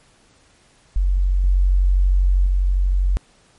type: tone with level steps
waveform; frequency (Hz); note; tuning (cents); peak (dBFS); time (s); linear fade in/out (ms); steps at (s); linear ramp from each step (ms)
sine; 46.25; F#1; 0; -14 / -12 / -14; 0.96-3.17; 0; 1.44 / 2.46; 2
effects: pink hiss -55 dBFS RMS until 3.58 s + MP3 48 kbps